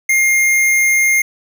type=tone; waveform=square; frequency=2122 Hz; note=C7; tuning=24 cents sharp; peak=-11 dBFS; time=0.09-1.22 s; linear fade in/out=5 ms; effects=none